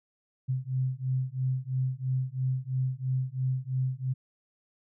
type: beating tone pair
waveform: sine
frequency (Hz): 128.4 / 131.4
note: C3 / C3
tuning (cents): -32 / +8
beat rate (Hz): 3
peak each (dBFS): -30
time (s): 0.48-4.14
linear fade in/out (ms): 20
effects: none